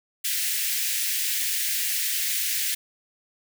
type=high-pass noise; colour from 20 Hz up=white; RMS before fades=-26 dBFS; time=0.24-2.75 s; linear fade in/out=10 ms; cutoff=1700 Hz; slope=48 dB/octave; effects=none